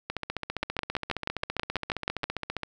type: two click trains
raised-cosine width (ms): 0.3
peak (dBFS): -15 / -11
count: 39 / 11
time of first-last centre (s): 0.1-2.633 / 0.63-2.24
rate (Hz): 15 / 6.21
effects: none